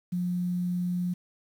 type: tone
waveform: sine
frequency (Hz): 178.2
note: F3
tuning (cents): +35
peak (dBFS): -26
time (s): 0.12-1.14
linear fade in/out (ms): 10
effects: 9-bit